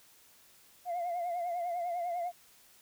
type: tone with vibrato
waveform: sine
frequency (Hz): 698.5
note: F5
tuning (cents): 0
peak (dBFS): -30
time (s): 0.85-2.32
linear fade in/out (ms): 50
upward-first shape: triangle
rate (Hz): 10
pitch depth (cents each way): 71
effects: tanh soft clip ceiling -30 dBFS + white hiss -61 dBFS RMS until 2.81 s